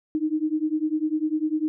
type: beating tone pair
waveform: sine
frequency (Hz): 305 / 315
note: D#4 / D#4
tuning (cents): -34 / +21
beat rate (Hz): 10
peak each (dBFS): -25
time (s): 0.15-1.68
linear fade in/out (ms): 0
effects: none